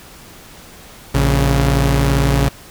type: tone pair together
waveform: sawtooth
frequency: 57.83 / 138.59 Hz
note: A#1 / C#3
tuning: -13 / 0 cents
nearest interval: octave + minor third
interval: 1513 cents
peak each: -11 dBFS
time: 1.14-2.49 s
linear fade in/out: 10 ms
effects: pink hiss -40 dBFS RMS until 2.7 s